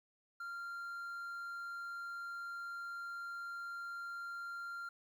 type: tone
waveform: triangle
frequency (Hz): 1388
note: F6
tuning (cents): -11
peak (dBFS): -40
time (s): 0.4-4.89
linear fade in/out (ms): 5
effects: 12-bit